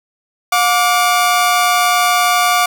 sawtooth tone pair together, 717.3 / 1165 Hz, F5 / D6, +46 / -14 cents, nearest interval minor sixth, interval 840 cents, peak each -10 dBFS, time 0.52-2.66 s, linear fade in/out 5 ms, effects none

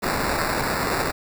white noise with sample-and-hold, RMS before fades -24 dBFS, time 0.02-1.12 s, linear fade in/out 20 ms, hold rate 3150 Hz, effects none

